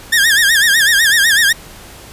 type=tone with vibrato; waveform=sawtooth; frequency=1729 Hz; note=A6; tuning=31 cents flat; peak=-5 dBFS; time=0.12-1.53 s; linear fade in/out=10 ms; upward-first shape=sine; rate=8 Hz; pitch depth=150 cents each way; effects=pink hiss -36 dBFS RMS until 2.12 s + resampled to 32000 Hz